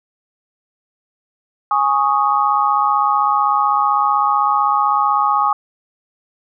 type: chord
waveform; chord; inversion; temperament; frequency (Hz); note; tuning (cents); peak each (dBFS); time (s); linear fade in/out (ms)
sine; Ab suspended fourth; none; equal; 830.6 / 1108.7 / 1244.5; Ab5 / Db6 / Eb6; 0 / 0 / 0; -17; 1.71-5.53; 2
effects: none